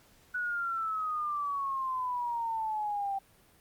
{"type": "exponential sweep", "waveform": "sine", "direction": "down", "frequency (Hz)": [1480, 778], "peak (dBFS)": -30, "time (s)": [0.34, 3.19], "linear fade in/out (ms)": 10, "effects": ["pink hiss -62 dBFS RMS until 3.6 s", "Opus 48 kbps"]}